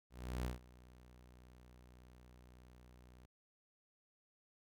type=tone with ADSR envelope; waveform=sawtooth; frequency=61.74 Hz; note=B1; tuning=in tune; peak=-33 dBFS; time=0.1-3.26 s; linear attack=350 ms; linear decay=140 ms; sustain=-22 dB; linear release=8 ms; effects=none